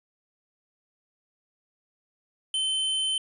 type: tone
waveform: square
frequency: 3075 Hz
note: G7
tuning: 34 cents flat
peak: -25 dBFS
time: 2.54-3.18 s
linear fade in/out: 2 ms
effects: resampled to 24000 Hz